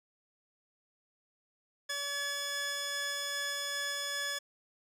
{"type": "tone pair together", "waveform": "15% pulse", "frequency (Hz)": [569, 1709.5], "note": ["C#5", "G#6"], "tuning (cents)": [45, 50], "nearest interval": "octave + perfect fifth", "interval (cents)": 1905, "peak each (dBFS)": [-35, -28], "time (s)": [1.89, 4.39], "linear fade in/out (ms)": 10, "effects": ["resampled to 32000 Hz"]}